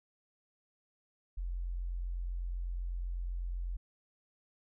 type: tone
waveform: sine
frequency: 44 Hz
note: F1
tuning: 14 cents sharp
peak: -34 dBFS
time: 1.37-3.77 s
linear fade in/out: 10 ms
effects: none